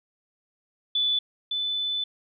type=tone pair in turn; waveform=sine; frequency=3477 / 3503 Hz; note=A7 / A7; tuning=-21 / -8 cents; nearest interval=unison; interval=13 cents; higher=second; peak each=-21 / -25 dBFS; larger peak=first; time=0.95-1.19 / 1.51-2.04 s; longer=second; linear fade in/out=5 ms; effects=none